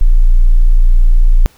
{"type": "tone", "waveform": "sine", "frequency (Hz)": 29.1, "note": "A#0", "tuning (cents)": -2, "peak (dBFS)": -3, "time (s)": [0.01, 1.46], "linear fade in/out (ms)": 0, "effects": ["pink hiss -47 dBFS RMS until 1.57 s"]}